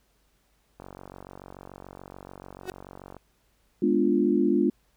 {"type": "click train", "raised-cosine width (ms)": 1, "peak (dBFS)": -28, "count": 112, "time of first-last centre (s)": [0.8, 3.167], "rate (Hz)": 46.9}
{"type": "tone with exponential growth", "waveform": "35% pulse", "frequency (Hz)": 371.4, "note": "F#4", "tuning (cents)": 7, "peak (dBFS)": -24, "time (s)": [2.62, 2.7], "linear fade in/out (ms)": 1, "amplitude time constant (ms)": 16}
{"type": "chord", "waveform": "sine", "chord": "G# diminished seventh", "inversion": "none", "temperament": "equal", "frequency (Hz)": [207.7, 246.9, 293.7, 349.2], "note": ["G#3", "B3", "D4", "F4"], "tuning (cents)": [0, 0, 0, 0], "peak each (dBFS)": [-26, -26, -25, -24], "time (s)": [3.82, 4.7], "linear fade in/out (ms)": 5}
{"effects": ["added 50 Hz sine -69 dBFS peak until 4.96 s", "pink hiss -69 dBFS RMS until 4.96 s"]}